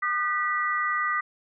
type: tone cluster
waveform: sine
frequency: 1217 / 1513 / 1951 Hz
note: D#6 / F#6 / B6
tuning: -39 / +38 / -22 cents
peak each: -26 / -34 / -27 dBFS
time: 0.02-1.21 s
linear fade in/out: 10 ms
effects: none